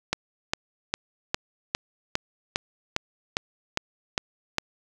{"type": "click train", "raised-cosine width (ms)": 0.2, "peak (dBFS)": -6, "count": 12, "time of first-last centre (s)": [0.13, 4.583], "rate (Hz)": 2.47, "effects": []}